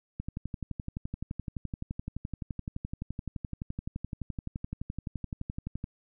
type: click train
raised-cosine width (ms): 5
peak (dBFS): -22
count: 67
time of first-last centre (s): 0.2-5.841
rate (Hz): 11.7
effects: none